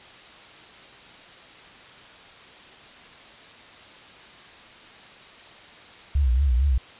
sine tone with vibrato, 65.41 Hz, C2, in tune, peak -17 dBFS, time 6.15-6.78 s, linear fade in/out 5 ms, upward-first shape triangle, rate 4.4 Hz, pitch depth 200 cents each way, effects white hiss -46 dBFS RMS until 6.99 s + resampled to 8000 Hz

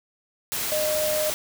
sine tone in noise, 612 Hz, D#5, 29 cents flat, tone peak -23 dBFS, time 0.72-1.3 s, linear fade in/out 0 ms, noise white, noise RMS -28 dBFS, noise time 0.52-1.34 s, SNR +2 dB, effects none

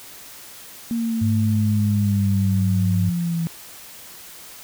sine linear sweep, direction down, 233.1 to 164.81 Hz, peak -20 dBFS, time 0.91-3.47 s, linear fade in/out 0 ms
sine tone with pitch glide, 103.83 to 100.35 Hz, G#2 to G2, 0 to +41 cents, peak -18 dBFS, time 1.21-3.1 s, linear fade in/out 10 ms, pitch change -59 cents, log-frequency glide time 2.01-2.26 s
effects white hiss -41 dBFS RMS until 4.63 s

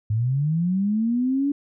sine linear sweep, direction up, 103.1 to 288.8 Hz, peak -19 dBFS, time 0.1-1.52 s, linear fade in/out 5 ms, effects none

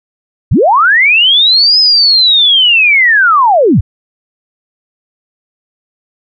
sine linear two-way sweep, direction up then down, 58.27 to 5130 to 58.27 Hz, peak -4 dBFS, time 0.51-3.81 s, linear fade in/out 10 ms, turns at 1.79 s, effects none

